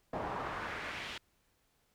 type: noise with band-pass filter sweep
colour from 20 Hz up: brown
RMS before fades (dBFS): -40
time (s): 0.13-1.18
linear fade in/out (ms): 5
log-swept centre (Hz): 730 to 3200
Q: 1.5
effects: pink hiss -74 dBFS RMS until 1.94 s